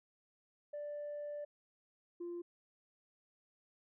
sine tone pair in turn, 587.3 / 346.8 Hz, D5 / F4, 0 / -12 cents, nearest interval major sixth, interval 912 cents, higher first, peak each -39 / -39 dBFS, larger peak neither, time 0.73-1.45 / 2.2-2.42 s, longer first, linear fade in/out 10 ms, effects tanh soft clip ceiling -38 dBFS

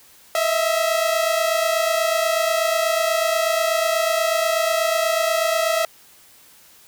sawtooth tone pair together, 638 / 666.2 Hz, D#5 / E5, +43 / +18 cents, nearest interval minor second, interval 75 cents, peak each -17 dBFS, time 0.35-5.85 s, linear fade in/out 2 ms, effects white hiss -50 dBFS RMS until 6.87 s

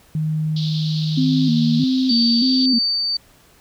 sine tone, 155.56 Hz, D#3, in tune, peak -18 dBFS, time 0.15-1.84 s, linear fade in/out 2 ms
pink band-pass noise, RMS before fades -31 dBFS, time 0.56-2.66 s, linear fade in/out 5 ms, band 3500 to 4600 Hz, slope 48 dB/octave
sine tone with vibrato, 246.9 Hz, B3, in tune, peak -15 dBFS, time 1.17-2.79 s, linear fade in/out 10 ms, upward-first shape square, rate 1.6 Hz, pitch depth 89 cents each way
sine tone with tremolo, 4590 Hz, D8, 40 cents flat, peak -16 dBFS, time 2.09-3.17 s, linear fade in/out 5 ms, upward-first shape sine, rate 1.8 Hz, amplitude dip 25%
effects pink hiss -52 dBFS RMS until 3.6 s

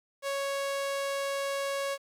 sawtooth tone, 554.4 Hz, C#5, in tune, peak -26 dBFS, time 0.22-1.98 s, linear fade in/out 50 ms, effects low-pass 12000 Hz 12 dB/octave + 10-bit

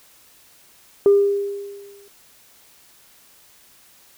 sine tone with exponential decay, 401.7 Hz, G4, 42 cents sharp, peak -7 dBFS, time 1.06-2.08 s, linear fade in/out 1 ms, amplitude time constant 220 ms, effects tanh soft clip ceiling -6 dBFS + white hiss -52 dBFS RMS until 4.17 s

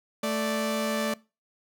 sawtooth tone pair together, 220 / 587.3 Hz, A3 / D5, 0 / 0 cents, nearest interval octave + perfect fourth, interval 1700 cents, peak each -25 dBFS, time 0.23-1.14 s, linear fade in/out 5 ms, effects noise-tail reverb RT60 0.3 s tail -22 dB re dry

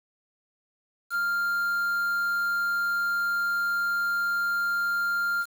triangle tone with quantisation, 1396.9 Hz, F6, in tune, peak -22 dBFS, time 1.1-5.46 s, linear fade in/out 50 ms, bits 7, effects none

